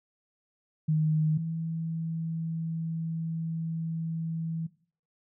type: tone pair in turn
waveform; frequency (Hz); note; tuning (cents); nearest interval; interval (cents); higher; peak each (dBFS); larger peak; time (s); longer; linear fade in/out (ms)
sine; 155.56 / 163.18; D#3 / E3; 0 / -17; minor second; 83; second; -22 / -30; first; 0.88-1.38 / 1.38-4.67; second; 10
effects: noise-tail reverb RT60 0.5 s tail -19 dB re dry